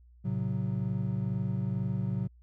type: chord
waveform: triangle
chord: F# diminished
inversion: first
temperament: just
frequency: 111 / 133.2 / 185 Hz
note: A2 / C3 / F#3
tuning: +16 / +31 / 0 cents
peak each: -31 dBFS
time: 0.24-2.28 s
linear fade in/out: 20 ms
effects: added 60 Hz sine -54 dBFS peak until 2.42 s